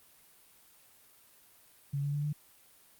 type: tone with pitch steps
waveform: sine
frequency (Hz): 140.7 / 143.24 / 145.83 / 148.46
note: C#3 / D3 / D3 / D3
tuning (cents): +26 / -43 / -12 / +19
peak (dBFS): -30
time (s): 1.93-2.33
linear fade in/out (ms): 10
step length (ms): 100
effects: white hiss -61 dBFS RMS until 2.99 s + Opus 32 kbps